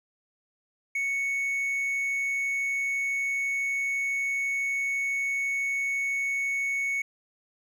triangle tone, 2217 Hz, C#7, in tune, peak -24 dBFS, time 0.95-7.02 s, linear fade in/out 5 ms, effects none

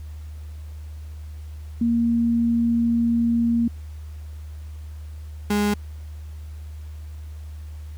sine / 35% pulse tone pair in turn, 233.5 / 206.5 Hz, A#3 / G#3, +3 / -10 cents, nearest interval major second, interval 213 cents, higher first, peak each -17 dBFS, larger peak neither, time 1.81-3.68 / 5.5-5.74 s, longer first, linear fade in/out 5 ms, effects added 76 Hz sine -33 dBFS peak until 7.97 s + pink hiss -55 dBFS RMS until 7.97 s

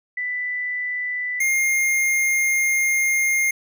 sine / square tone pair in turn, 1986 / 2124 Hz, B6 / C7, +9 / +25 cents, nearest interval minor second, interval 116 cents, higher second, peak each -23 / -18 dBFS, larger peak second, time 0.17-1.4 / 1.4-3.51 s, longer second, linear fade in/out 5 ms, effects none

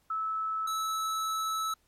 sine / square tone pair in turn, 1305 / 1305 Hz, E6 / E6, -18 / -18 cents, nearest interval unison, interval 0 cents, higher neither, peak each -29 / -30 dBFS, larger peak first, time 0.1-0.67 / 0.67-1.74 s, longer second, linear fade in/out 5 ms, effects pink hiss -70 dBFS RMS until 1.87 s + MP3 64 kbps

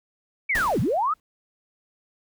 sine linear two-way sweep, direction down then up, 2342 to 92 to 1331 Hz, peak -20 dBFS, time 0.49-1.14 s, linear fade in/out 10 ms, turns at 0.8 s
pink noise with exponential decay, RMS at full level -29 dBFS, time 0.55-1.2 s, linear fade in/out 1 ms, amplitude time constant 140 ms
effects none

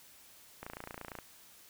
click train, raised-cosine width 0.5 ms, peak -27 dBFS, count 17, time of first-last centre 0.63-1.187 s, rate 28.7 Hz, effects white hiss -58 dBFS RMS until 1.69 s

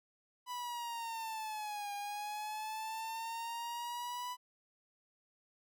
45% pulse linear two-way sweep, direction down then up, 994 to 810 to 994 Hz, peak -39 dBFS, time 0.46-4.37 s, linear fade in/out 50 ms, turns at 1.93 s, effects none

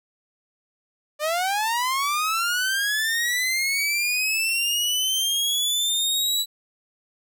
sawtooth linear sweep, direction up, 586 to 3951 Hz, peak -18 dBFS, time 1.19-6.46 s, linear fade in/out 50 ms, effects none

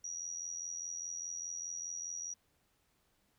sine tone with amplitude modulation, 5770 Hz, F#8, 44 cents flat, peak -36 dBFS, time 0.04-2.34 s, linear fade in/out 5 ms, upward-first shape sine, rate 84.9 Hz, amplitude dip 70%, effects pink hiss -75 dBFS RMS until 3.38 s

